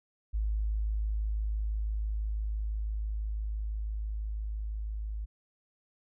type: tone with level ramp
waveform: sine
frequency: 53 Hz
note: G#1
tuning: 36 cents sharp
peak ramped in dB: -27 to -33 dBFS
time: 0.33-5.26 s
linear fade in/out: 20 ms
effects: none